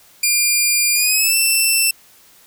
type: tone with pitch glide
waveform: 10% pulse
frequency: 2400 to 2678 Hz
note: D7 to E7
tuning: +37 to +27 cents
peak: -5 dBFS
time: 0.23-1.91 s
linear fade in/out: 5 ms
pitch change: +190 cents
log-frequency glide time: 0.94-1.36 s
effects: white hiss -49 dBFS RMS until 2.46 s